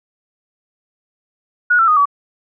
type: tone with pitch steps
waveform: sine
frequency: 1454 / 1341 / 1236.9 / 1140.8 Hz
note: F#6 / E6 / D#6 / C#6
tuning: -31 / +29 / -11 / +49 cents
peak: -9 dBFS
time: 1.7-2.056 s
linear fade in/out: 10 ms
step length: 89 ms
effects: none